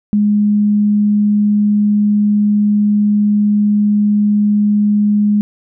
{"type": "tone", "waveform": "sine", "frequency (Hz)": 207.7, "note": "G#3", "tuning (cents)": 0, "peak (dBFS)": -9, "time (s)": [0.13, 5.41], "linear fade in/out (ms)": 0, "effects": []}